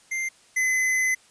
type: tone pair in turn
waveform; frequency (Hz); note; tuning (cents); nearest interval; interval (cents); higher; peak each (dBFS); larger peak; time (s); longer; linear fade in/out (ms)
square; 2093 / 2033; C7 / B6; 0 / +50; minor second; 50; first; -26 / -21; second; 0.11-0.29 / 0.56-1.15; second; 10
effects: white hiss -56 dBFS RMS until 1.3 s + resampled to 22050 Hz